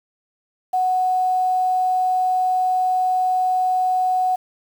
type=tone with quantisation; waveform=sine; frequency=740 Hz; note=F#5; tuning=in tune; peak=-16 dBFS; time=0.73-4.36 s; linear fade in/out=10 ms; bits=7; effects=none